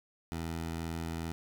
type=tone; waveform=15% pulse; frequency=82.41 Hz; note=E2; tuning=in tune; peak=-29 dBFS; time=0.32-1.32 s; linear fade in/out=0 ms; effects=none